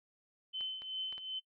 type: tone with tremolo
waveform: sine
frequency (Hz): 3059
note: G7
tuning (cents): -43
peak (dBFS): -35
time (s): 0.53-1.4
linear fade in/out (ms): 20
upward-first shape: triangle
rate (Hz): 2.6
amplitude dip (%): 70
type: clicks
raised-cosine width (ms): 0.3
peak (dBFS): -36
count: 4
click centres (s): 0.609 / 0.82 / 1.126 / 1.18
effects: noise-tail reverb RT60 0.1 s tail -17 dB re dry